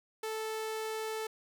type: tone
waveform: sawtooth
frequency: 438.8 Hz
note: A4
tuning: 5 cents flat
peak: -31 dBFS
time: 0.23-1.27 s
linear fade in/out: 5 ms
effects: none